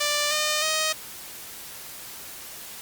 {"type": "tone with pitch steps", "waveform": "5% pulse", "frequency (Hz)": [589, 607.3, 626.2], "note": ["D5", "D#5", "D#5"], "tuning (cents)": [5, -42, 11], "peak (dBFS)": -11, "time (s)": [0, 0.93], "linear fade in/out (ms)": 10, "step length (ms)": 310, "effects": ["white hiss -40 dBFS RMS until 2.81 s", "Opus 48 kbps"]}